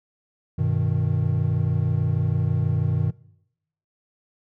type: chord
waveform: triangle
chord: G augmented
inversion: none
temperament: equal with one note detuned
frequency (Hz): 97.1 / 123.47 / 155.56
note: G2 / B2 / D#3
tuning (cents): -16 / 0 / 0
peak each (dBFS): -22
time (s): 0.58-3.11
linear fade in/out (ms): 10
effects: noise-tail reverb RT60 0.8 s tail -22 dB re dry